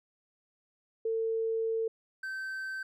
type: tone pair in turn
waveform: sine / triangle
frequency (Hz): 450 / 1547.2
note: A4 / G6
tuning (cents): +39 / -23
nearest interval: octave + major sixth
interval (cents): 2138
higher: second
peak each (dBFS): -28 / -33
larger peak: first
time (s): 1.05-1.88 / 2.23-2.83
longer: first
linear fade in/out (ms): 5
effects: none